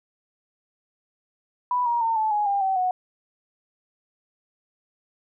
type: tone with pitch steps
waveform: sine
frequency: 987.8 / 947 / 907.9 / 870.4 / 834.5 / 800 / 767 / 735.3 Hz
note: B5 / A#5 / A#5 / A5 / G#5 / G5 / G5 / F#5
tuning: 0 / +27 / -46 / -19 / +8 / +35 / -38 / -11 cents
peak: -20 dBFS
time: 1.71-2.91 s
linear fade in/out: 2 ms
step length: 150 ms
effects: none